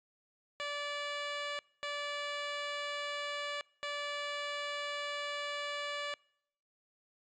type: tone bursts at uneven times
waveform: 10% pulse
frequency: 580 Hz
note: D5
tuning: 22 cents flat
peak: -28 dBFS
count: 3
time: 0.6-1.59 / 1.83-3.61 / 3.83-6.14 s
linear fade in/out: 0 ms
effects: noise-tail reverb RT60 0.7 s tail -25 dB re dry + resampled to 16000 Hz